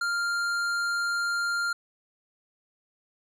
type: tone with hard clipping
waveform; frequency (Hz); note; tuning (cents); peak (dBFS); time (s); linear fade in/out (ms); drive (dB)
sine; 1396.9; F6; 0; -27; 0.01-1.73; 5; 11
effects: none

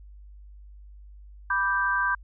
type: chord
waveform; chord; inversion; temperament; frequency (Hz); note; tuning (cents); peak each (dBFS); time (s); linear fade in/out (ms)
sine; G major; first; equal; 987.8 / 1174.7 / 1568; B5 / D6 / G6; 0 / 0 / 0; -28 / -29 / -24; 1.5-2.15; 5
effects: added 50 Hz sine -44 dBFS peak until 2.23 s

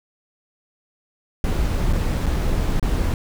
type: noise with dropouts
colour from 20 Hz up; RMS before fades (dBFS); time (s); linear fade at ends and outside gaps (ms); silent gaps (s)
brown; -20; 1.44-3.14; 1; 1.928-1.933 / 2.26-2.265 / 2.797-2.827
effects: none

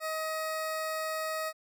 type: tone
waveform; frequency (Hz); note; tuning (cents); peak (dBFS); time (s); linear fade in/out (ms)
20% pulse; 632; D#5; +27; -27; 0-1.53; 50
effects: none

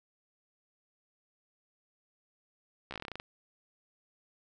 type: slowing click train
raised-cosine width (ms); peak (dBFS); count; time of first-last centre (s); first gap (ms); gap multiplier
0.3; -24; 12; 2.91-3.199; 14; 1.12
effects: none

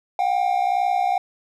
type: tone pair together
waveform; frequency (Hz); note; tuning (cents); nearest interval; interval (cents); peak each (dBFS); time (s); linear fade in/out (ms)
triangle; 721.9 / 784; F#5 / G5; -43 / 0; minor second; 143; -19; 0.19-1.18; 2
effects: none

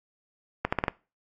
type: accelerating click train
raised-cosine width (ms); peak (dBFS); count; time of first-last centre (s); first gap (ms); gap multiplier
0.5; -9; 5; 0.65-0.882; 75; 0.83
effects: noise-tail reverb RT60 0.3 s tail -21 dB re dry + AAC 64 kbps

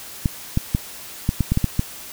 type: clicks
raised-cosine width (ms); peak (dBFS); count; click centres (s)
5; -5; 9; 0.258 / 0.574 / 0.749 / 1.291 / 1.407 / 1.52 / 1.574 / 1.643 / 1.794
effects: white hiss -37 dBFS RMS until 2.12 s

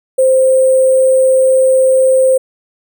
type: tone with sample-and-hold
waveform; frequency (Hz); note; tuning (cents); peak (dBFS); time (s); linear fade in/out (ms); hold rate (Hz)
sine; 522; C5; -4; -6; 0.18-2.38; 10; 8820
effects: none

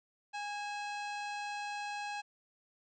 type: harmonic tone with a mistuned harmonic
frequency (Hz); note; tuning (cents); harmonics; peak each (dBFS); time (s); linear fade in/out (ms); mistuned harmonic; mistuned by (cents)
823; G#5; -16; 1 / 2 / 3 / 4 / 5 / 6 / 7 / 8 / 9 / 10; -39 / -45 / -45 / -55 / -51 / -58 / -58 / -61 / -61 / -65; 0.33-2.22; 20; 3; +79
effects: none

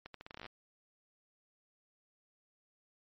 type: accelerating click train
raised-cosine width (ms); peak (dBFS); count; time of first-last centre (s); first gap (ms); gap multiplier
0.3; -30; 13; 0.06-0.462; 83; 0.81
effects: MP3 32 kbps

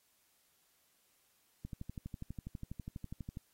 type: click train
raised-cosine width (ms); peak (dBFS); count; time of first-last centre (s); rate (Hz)
5; -30; 22; 1.65-3.371; 12.2
effects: white hiss -73 dBFS RMS until 3.53 s + AAC 48 kbps

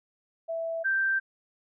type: tone pair in turn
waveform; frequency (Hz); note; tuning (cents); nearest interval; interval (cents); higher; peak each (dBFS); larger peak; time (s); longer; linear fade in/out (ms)
sine; 659.3 / 1568.1; E5 / G6; 0 / 0; octave + minor third; 1500; second; -29 / -23; second; 0.48-0.84 / 0.84-1.2; neither; 20
effects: none

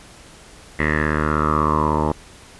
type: tone with low-pass filter sweep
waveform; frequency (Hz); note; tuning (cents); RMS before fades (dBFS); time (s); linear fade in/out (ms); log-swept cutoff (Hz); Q
10% pulse; 76.3; D#2; -33; -19; 0.79-2.12; 5; 2000 to 830; 7.1
effects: pink hiss -44 dBFS RMS until 2.59 s + resampled to 24000 Hz

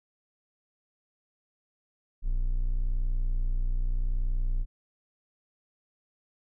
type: tone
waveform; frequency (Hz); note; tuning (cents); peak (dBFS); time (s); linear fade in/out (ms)
triangle; 30.39; B0; -27; -22; 2.22-4.66; 50
effects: none

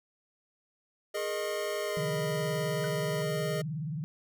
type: chord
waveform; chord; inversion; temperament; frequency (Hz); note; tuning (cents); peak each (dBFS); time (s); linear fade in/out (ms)
square; Ab suspended second; none; equal with one note detuned; 415.3 / 466.2 / 616.2; Ab4 / Bb4 / Eb5; 0 / 0 / -17; -36 / -40 / -35; 1.14-3.62; 10
type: tone with pitch glide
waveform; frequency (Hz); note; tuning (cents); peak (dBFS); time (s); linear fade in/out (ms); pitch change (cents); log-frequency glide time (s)
25% pulse; 1076 to 986.7; C6 to B5; +48 to -2; -39; 1.17-3.22; 0; -150; 1.82-2.11
type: tone with vibrato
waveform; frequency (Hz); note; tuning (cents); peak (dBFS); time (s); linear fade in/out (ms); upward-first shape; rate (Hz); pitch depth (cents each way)
sine; 153.4; D#3; -24; -32; 1.97-4.04; 0; sine; 19; 190
type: tone with exponential decay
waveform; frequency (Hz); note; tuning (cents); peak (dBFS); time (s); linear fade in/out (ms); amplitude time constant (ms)
sine; 1480; F#6; 0; -35; 2.84-2.93; 0; 19
effects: none

